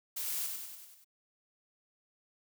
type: noise with echo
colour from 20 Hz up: blue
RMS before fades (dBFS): -37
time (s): 0.16-0.47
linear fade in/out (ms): 10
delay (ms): 96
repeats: 6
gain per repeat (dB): -4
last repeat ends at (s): 1.046
effects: none